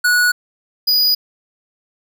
square tone pair in turn, 1465 / 4928 Hz, F#6 / D#8, -18 / -17 cents, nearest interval octave + major sixth, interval 2101 cents, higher second, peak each -12 dBFS, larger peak neither, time 0.04-0.32 / 0.87-1.15 s, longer neither, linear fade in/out 10 ms, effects none

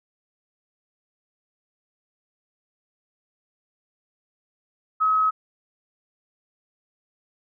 sine tone, 1278 Hz, D#6, 46 cents sharp, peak -17 dBFS, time 5-5.31 s, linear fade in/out 20 ms, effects none

